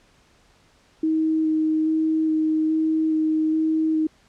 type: tone with vibrato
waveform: sine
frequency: 315.1 Hz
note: D#4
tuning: 22 cents sharp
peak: -18 dBFS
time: 1.03-4.07 s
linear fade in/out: 5 ms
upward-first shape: square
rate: 1.2 Hz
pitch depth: 9 cents each way
effects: pink hiss -58 dBFS RMS until 4.28 s + low-pass 7000 Hz 12 dB/octave

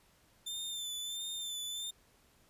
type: tone with vibrato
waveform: sawtooth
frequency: 3561 Hz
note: A7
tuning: 20 cents sharp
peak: -35 dBFS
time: 0.46-1.91 s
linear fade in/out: 10 ms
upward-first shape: sine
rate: 1.5 Hz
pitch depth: 39 cents each way
effects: pink hiss -67 dBFS RMS until 2.49 s + resampled to 32000 Hz

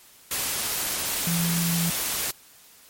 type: tone in noise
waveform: sine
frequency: 169.4 Hz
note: E3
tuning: 48 cents sharp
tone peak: -23 dBFS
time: 1.27-1.9 s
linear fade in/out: 2 ms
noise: white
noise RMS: -27 dBFS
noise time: 0.31-2.31 s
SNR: +1 dB
effects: white hiss -52 dBFS RMS until 2.89 s + MP3 64 kbps

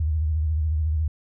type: tone with vibrato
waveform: sine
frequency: 77.78 Hz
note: D#2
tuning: in tune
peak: -20 dBFS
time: 0-1.08 s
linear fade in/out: 5 ms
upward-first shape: sine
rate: 14 Hz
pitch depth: 90 cents each way
effects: none

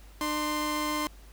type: tone pair together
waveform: sawtooth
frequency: 301.2 / 1046.5 Hz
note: D4 / C6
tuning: +44 / 0 cents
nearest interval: octave + minor seventh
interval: 2156 cents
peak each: -27 / -27 dBFS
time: 0.21-1.07 s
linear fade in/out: 0 ms
effects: added 50 Hz sine -48 dBFS peak until 1.32 s + pink hiss -57 dBFS RMS until 1.32 s

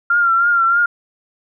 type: tone with vibrato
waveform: sine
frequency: 1384 Hz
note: F6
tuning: 16 cents flat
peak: -11 dBFS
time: 0.1-0.86 s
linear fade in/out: 5 ms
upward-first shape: triangle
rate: 3.2 Hz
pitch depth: 56 cents each way
effects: none

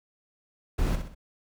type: noise with echo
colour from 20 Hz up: brown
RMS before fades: -25 dBFS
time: 0.78-0.96 s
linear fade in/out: 10 ms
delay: 63 ms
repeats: 3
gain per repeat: -7 dB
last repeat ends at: 1.149 s
effects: none

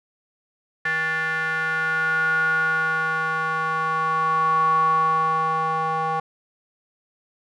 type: tone with band-pass filter sweep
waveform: square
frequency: 159.8 Hz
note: D#3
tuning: 47 cents sharp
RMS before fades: -22 dBFS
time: 0.85-6.2 s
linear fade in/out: 5 ms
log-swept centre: 1700 to 960 Hz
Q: 9.1
effects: none

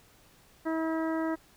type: harmonic tone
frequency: 322.1 Hz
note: E4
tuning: 40 cents flat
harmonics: 1 / 2 / 3 / 4 / 5 / 6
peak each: -29 / -35 / -39 / -41 / -43 / -45 dBFS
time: 0.65-1.36 s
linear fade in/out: 20 ms
effects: pink hiss -60 dBFS RMS until 1.56 s

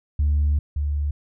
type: tone pair in turn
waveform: sine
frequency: 73.42 / 72.95 Hz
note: D2 / D2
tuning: 0 / -11 cents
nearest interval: unison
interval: 11 cents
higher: first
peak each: -15 / -20 dBFS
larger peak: first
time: 0.19-0.59 / 0.76-1.11 s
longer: first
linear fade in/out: 5 ms
effects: tanh soft clip ceiling -14 dBFS

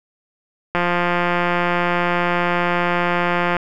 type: click train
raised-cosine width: 0.5 ms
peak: -4 dBFS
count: 494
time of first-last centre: 0.75-3.567 s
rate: 175 Hz
effects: none

